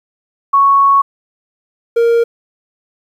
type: tone pair in turn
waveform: sine / triangle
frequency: 1108.7 / 466.2 Hz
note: C#6 / A#4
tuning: 0 / 0 cents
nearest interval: octave + minor third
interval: 1500 cents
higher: first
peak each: -6 dBFS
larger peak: neither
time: 0.53-1.02 / 1.96-2.24 s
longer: first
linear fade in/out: 10 ms
effects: 8-bit